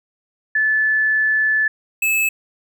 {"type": "tone pair in turn", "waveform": ["sine", "square"], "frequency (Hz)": [1738, 2604], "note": ["A6", "E7"], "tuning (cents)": [-22, -22], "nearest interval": "perfect fifth", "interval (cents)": 700, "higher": "second", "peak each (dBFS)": [-14, -16], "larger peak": "first", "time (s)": [[0.55, 1.68], [2.02, 2.29]], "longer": "first", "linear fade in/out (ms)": 5, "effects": []}